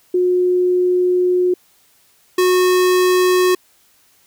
sine / square tone pair in turn, 361.3 / 365.3 Hz, F#4 / F#4, -41 / -22 cents, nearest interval unison, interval 19 cents, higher second, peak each -12 dBFS, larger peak neither, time 0.14-1.54 / 2.38-3.55 s, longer first, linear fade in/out 5 ms, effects white hiss -55 dBFS RMS until 4.26 s

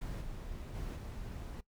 brown noise with level steps, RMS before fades -40 / -44 / -40 / -43 dBFS, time 0.01-1.61 s, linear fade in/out 10 ms, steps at 0.2 / 0.74 / 0.95 s, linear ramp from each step 20 ms, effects noise-tail reverb RT60 0.1 s tail -19 dB re dry

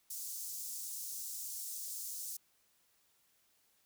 pink high-pass noise, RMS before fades -43 dBFS, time 0.1-2.37 s, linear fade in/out 5 ms, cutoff 6100 Hz, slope 24 dB/octave, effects white hiss -73 dBFS RMS until 3.85 s

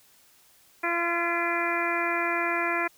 harmonic tone with a mistuned harmonic, 342.2 Hz, F4, 35 cents flat, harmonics 1 / 2 / 3 / 4 / 5 / 6 / 7, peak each -32 / -32 / -32 / -32 / -32 / -32 / -32 dBFS, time 0.83-2.88 s, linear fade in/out 10 ms, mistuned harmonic 6, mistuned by -16 cents, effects white hiss -59 dBFS RMS until 2.97 s

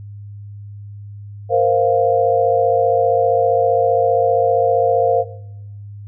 sine chord, Bb suspended second, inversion none, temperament equal with one note detuned, 468.1 / 523.3 / 698.5 Hz, Bb4 / C5 / F5, +7 / 0 / 0 cents, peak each -16 dBFS, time 1.49-5.25 s, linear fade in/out 50 ms, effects noise-tail reverb RT60 0.9 s tail -19 dB re dry + added 102 Hz sine -31 dBFS peak until 6.07 s

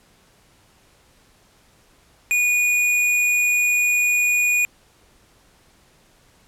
sine tone with hard clipping, 2456 Hz, D#7, 23 cents flat, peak -17 dBFS, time 2.31-4.65 s, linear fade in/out 0 ms, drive 16 dB, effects pink hiss -56 dBFS RMS until 6.47 s + low-pass 12000 Hz 12 dB/octave

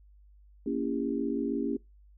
sine chord, A# diminished seventh, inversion none, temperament just, 233.1 / 279.7 / 335.6 / 402.8 Hz, A#3 / C#4 / E4 / G4, 0 / +16 / +31 / +47 cents, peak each -33 / -31 / -36 / -35 dBFS, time 0.66-1.77 s, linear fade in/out 5 ms, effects noise-tail reverb RT60 0.2 s tail -23 dB re dry + added 50 Hz sine -54 dBFS peak until 2.17 s

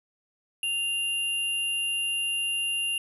sine tone pair together, 2794 / 11176 Hz, F7 / F9, 0 / 0 cents, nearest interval 2 octaves, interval 2400 cents, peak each -26 / -34 dBFS, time 0.63-2.98 s, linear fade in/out 2 ms, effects none

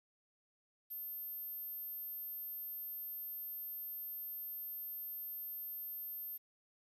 sine tone, 13290 Hz, G#9, in tune, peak -39 dBFS, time 0.9-6.38 s, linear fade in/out 20 ms, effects tanh soft clip ceiling -41 dBFS + 11-bit

